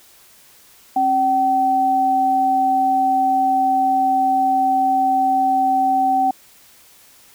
sine tone pair together, 270.2 / 765.2 Hz, C#4 / G5, -44 / -42 cents, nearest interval octave + tritone, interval 1802 cents, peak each -24 / -14 dBFS, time 0.96-6.31 s, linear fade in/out 5 ms, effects white hiss -49 dBFS RMS until 7.34 s

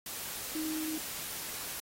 sine tone in noise, 313.5 Hz, D#4, 13 cents sharp, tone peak -34 dBFS, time 0.55-0.98 s, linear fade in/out 2 ms, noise white, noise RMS -40 dBFS, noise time 0.06-1.8 s, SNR +3 dB, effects AAC 48 kbps

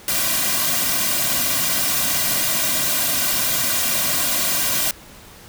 white noise with comb filter, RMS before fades -20 dBFS, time 0.08-4.91 s, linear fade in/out 2 ms, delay 2.3 ms, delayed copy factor -0.95, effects pink hiss -43 dBFS RMS until 5.48 s

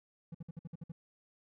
triangle tone bursts, 164.81 Hz, E3, in tune, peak -39 dBFS, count 8, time 0.32-0.92 s, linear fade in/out 5 ms, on 26 ms, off 56 ms, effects none

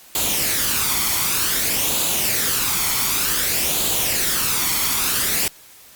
white noise with flanger, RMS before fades -20 dBFS, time 0.15-5.48 s, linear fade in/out 2 ms, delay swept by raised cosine 0.27 to 0.92 ms, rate 0.54 Hz, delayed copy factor +0.5, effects white hiss -46 dBFS RMS until 5.95 s + Opus 48 kbps

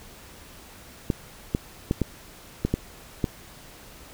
clicks, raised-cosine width 3 ms, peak -9 dBFS, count 7, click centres 1.102 / 1.549 / 1.911 / 2.017 / 2.65 / 2.74 / 3.242 s, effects pink hiss -47 dBFS RMS until 4.13 s

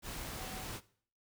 sine tone in noise, 753 Hz, F#5, 30 cents sharp, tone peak -50 dBFS, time 0.34-0.67 s, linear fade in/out 50 ms, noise pink, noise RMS -43 dBFS, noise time 0.02-0.81 s, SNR -10 dB, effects noise-tail reverb RT60 0.5 s tail -18 dB re dry

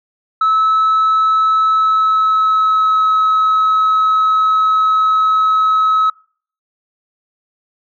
sine tone with pitch glide, 1300 to 1285.8 Hz, E6 to E6, -24 to -43 cents, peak -8 dBFS, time 0.41-6.1 s, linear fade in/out 5 ms, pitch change -19 cents, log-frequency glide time 1.72-3.04 s, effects noise-tail reverb RT60 0.5 s tail -25 dB re dry + tanh soft clip ceiling -8 dBFS

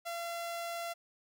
sawtooth tone, 682 Hz, F5, 41 cents flat, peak -33 dBFS, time 0.05-0.94 s, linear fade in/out 20 ms, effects none

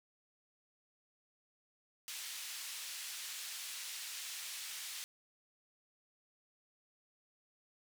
pink band-pass noise, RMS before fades -45 dBFS, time 2.08-5.04 s, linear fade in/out 0 ms, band 2700 to 13000 Hz, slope 12 dB/octave, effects none

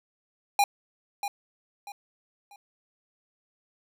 square tone with echo, 810 Hz, G#5, 43 cents flat, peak -19 dBFS, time 0.59-0.64 s, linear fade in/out 2 ms, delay 640 ms, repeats 3, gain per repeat -10 dB, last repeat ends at 2.56 s, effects none

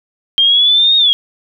sine exponential two-way sweep, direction up then down, 3183 to 3748 to 3229 Hz, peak -7 dBFS, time 0.38-1.13 s, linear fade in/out 0 ms, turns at 0.97 s, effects none

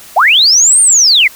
sine linear two-way sweep, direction up then down, 574 to 9020 to 1918 Hz, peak -4 dBFS, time 0.16-1.28 s, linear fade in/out 10 ms, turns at 0.81 s, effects white hiss -35 dBFS RMS until 1.35 s

